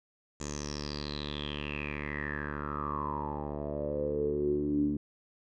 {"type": "tone with low-pass filter sweep", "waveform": "10% pulse", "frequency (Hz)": 73.42, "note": "D2", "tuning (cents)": 0, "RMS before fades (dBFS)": -34, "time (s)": [0.4, 4.97], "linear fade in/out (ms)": 5, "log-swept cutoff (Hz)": [7000, 260], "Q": 9.9, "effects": []}